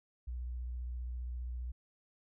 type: tone with vibrato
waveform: sine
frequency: 61.1 Hz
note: B1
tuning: 18 cents flat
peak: -37 dBFS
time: 0.27-1.72 s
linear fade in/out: 10 ms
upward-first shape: sine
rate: 15 Hz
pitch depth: 33 cents each way
effects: none